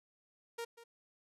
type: tone with echo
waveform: sawtooth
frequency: 466.2 Hz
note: A#4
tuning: in tune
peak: -35 dBFS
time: 0.58-0.65 s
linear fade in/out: 10 ms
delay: 190 ms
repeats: 1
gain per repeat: -15 dB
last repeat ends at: 0.84 s
effects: resampled to 32000 Hz